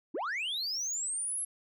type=linear sweep; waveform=sine; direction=up; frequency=233.9 to 11175 Hz; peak=-29 dBFS; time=0.14-1.45 s; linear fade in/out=10 ms; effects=tanh soft clip ceiling -31 dBFS